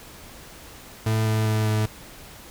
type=tone with pitch steps; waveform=40% pulse; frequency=110.1 / 109.34 / 108.58 / 107.83 Hz; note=A2 / A2 / A2 / A2; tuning=+2 / -10 / -22 / -34 cents; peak=-19 dBFS; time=1.06-1.86 s; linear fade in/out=5 ms; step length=200 ms; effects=pink hiss -44 dBFS RMS until 2.5 s